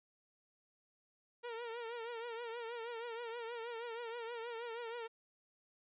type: tone with vibrato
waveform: sawtooth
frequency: 466.2 Hz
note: A#4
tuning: in tune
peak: -38 dBFS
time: 1.43-5.08 s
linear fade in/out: 20 ms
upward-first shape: triangle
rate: 6.3 Hz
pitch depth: 84 cents each way
effects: resampled to 8000 Hz